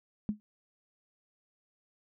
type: tone with exponential decay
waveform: sine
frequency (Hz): 210.3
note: G#3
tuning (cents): +22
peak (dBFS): -24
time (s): 0.29-0.4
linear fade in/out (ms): 0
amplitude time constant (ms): 22
effects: none